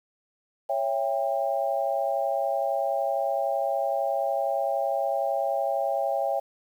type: chord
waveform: sine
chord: C# diminished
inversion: none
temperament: just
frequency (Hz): 554.4 / 665.2 / 798.3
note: C#5 / E5 / G5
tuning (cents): 0 / +16 / +31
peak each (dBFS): -28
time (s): 0.69-6.4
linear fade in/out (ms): 10
effects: 9-bit